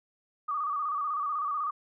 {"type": "tone with vibrato", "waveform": "sine", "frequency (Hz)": 1186, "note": "D6", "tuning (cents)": 17, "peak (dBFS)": -28, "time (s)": [0.48, 1.71], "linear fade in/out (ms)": 10, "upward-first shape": "square", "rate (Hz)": 16, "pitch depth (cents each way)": 67, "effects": []}